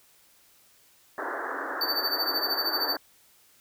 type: band-pass noise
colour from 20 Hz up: white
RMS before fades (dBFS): -33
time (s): 1.18-2.97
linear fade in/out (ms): 2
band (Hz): 270 to 1800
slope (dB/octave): 96
type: tone with tremolo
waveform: square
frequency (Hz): 4570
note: D8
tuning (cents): -48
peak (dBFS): -24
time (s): 1.81-2.96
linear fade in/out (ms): 2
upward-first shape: sine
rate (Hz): 13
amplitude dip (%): 75
effects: white hiss -60 dBFS RMS until 3.6 s